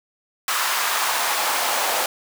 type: noise with high-pass filter sweep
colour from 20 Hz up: pink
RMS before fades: -22 dBFS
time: 0.48-2.06 s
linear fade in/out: 2 ms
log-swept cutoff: 1200 to 680 Hz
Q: 1.7
effects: none